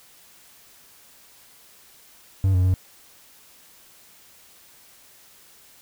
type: tone with pitch steps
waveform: triangle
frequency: 95.9 / 91.2 / 92.6 Hz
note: G2 / F#2 / F#2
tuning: -37 / -24 / +2 cents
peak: -14 dBFS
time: 2.44-2.74 s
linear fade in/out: 0 ms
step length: 100 ms
effects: white hiss -52 dBFS RMS until 5.81 s